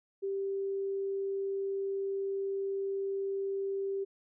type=tone; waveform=sine; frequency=392 Hz; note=G4; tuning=in tune; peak=-31 dBFS; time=0.22-4.05 s; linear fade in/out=20 ms; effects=none